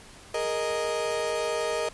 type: chord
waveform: 35% pulse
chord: Ab suspended second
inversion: none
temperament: equal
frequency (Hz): 415.3 / 466.2 / 622.3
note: Ab4 / Bb4 / Eb5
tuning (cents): 0 / 0 / 0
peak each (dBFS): -33 / -28 / -28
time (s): 0.34-1.89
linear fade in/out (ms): 5
effects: pink hiss -49 dBFS RMS until 1.93 s + resampled to 24000 Hz